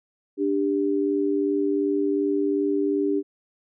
sine tone pair together, 293.7 / 396.4 Hz, D4 / G4, 0 / +19 cents, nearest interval perfect fourth, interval 519 cents, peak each -23 dBFS, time 0.37-3.23 s, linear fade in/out 50 ms, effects none

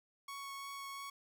sawtooth tone with vibrato, 1108.7 Hz, C#6, in tune, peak -40 dBFS, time 0.28-1.1 s, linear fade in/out 5 ms, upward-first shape triangle, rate 2.9 Hz, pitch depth 10 cents each way, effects none

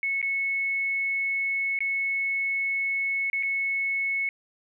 sine tone with dropouts, 2200 Hz, C#7, 14 cents flat, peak -24 dBFS, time 0.03-4.29 s, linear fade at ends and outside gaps 1 ms, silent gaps 0.216-0.227 / 1.79-1.805 / 3.3-3.331 / 3.427-3.432 s, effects 11-bit

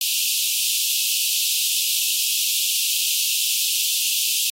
pink high-pass noise, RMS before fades -22 dBFS, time 0.01-4.5 s, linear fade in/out 2 ms, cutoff 2600 Hz, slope 96 dB/octave, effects AAC 48 kbps

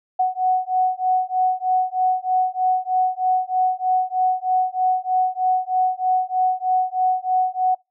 sine beating tone pair, 740 / 743.2 Hz, F#5 / F#5, 0 / +7 cents, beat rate 3.2 Hz, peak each -20 dBFS, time 0.19-7.75 s, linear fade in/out 10 ms, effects noise-tail reverb RT60 0.2 s tail -24 dB re dry

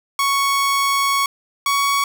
sawtooth tone pair in turn, 1110 / 1119.7 Hz, C#6 / C#6, +2 / +17 cents, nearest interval unison, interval 15 cents, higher second, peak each -12 / -12 dBFS, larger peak neither, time 0.19-1.26 / 1.66-2.04 s, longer first, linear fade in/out 2 ms, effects none

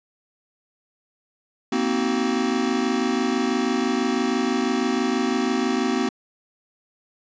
square chord, C half-diminished seventh, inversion third, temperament just, 235.5 / 261.6 / 314 / 376.7 Hz, Bb3 / C4 / Eb4 / Gb4, +18 / 0 / +16 / +31 cents, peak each -26 / -25 / -30 / -27 dBFS, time 1.72-6.09 s, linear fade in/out 5 ms, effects resampled to 16000 Hz

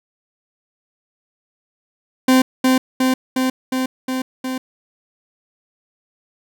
40% pulse tone with echo, 258.8 Hz, C4, 19 cents flat, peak -9 dBFS, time 2.28-2.42 s, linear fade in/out 5 ms, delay 360 ms, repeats 6, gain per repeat -2 dB, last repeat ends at 4.58 s, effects none

